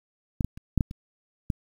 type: clicks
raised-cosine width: 5 ms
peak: -12 / -14 / -29 / -8 / -10 / -24 / -13 dBFS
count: 7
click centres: 0.408 / 0.446 / 0.575 / 0.777 / 0.808 / 0.911 / 1.502 s
effects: 8-bit